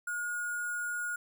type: tone with sample-and-hold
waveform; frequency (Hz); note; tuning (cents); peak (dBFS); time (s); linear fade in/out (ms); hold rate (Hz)
sine; 1437; F6; +49; -32; 0.07-1.16; 5; 8820
effects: none